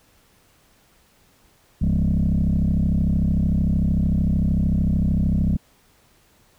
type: tone with frequency modulation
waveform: sine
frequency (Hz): 123.9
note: B2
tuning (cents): +6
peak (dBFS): -15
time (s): 1.81-5.57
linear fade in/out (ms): 10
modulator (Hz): 33.3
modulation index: 2.9
effects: tanh soft clip ceiling -14 dBFS + pink hiss -58 dBFS RMS until 6.58 s